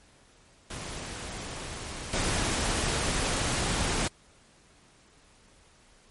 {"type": "noise with level steps", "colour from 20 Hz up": "pink", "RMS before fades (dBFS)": [-38, -28], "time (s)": [0.7, 4.08], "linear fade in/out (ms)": 5, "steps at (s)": 2.13, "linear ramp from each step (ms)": 2, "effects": ["pink hiss -59 dBFS RMS until 6.1 s", "MP3 48 kbps"]}